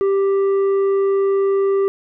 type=tone with tanh clipping; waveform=sine; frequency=392.6 Hz; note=G4; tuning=3 cents sharp; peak=-15 dBFS; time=0.01-1.88 s; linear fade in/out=0 ms; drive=6 dB; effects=none